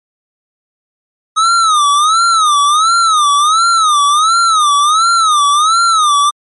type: tone with vibrato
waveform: square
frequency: 1256 Hz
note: D#6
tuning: 16 cents sharp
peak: -8 dBFS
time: 1.36-6.31 s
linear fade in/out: 20 ms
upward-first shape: sine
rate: 1.4 Hz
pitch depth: 160 cents each way
effects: MP3 48 kbps